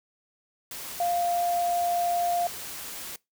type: tone in noise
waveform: sine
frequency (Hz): 698.5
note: F5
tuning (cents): 0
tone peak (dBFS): -23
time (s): 1-2.47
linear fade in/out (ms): 2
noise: white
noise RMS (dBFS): -38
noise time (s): 0.71-3.16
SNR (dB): +12
effects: noise-tail reverb RT60 0.2 s tail -23 dB re dry